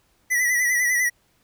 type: tone with vibrato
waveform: square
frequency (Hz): 1966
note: B6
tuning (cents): -8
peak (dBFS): -19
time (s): 0.3-1.1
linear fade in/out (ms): 20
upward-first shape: sine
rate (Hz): 10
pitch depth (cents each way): 55
effects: pink hiss -64 dBFS RMS until 1.43 s